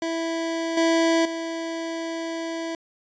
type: tone with level steps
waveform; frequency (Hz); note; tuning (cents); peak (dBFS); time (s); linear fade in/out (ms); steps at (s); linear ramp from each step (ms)
25% pulse; 329.6; E4; 0; -21 / -14 / -24; 0.02-2.75; 2; 0.77 / 1.25; 5
effects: resampled to 16000 Hz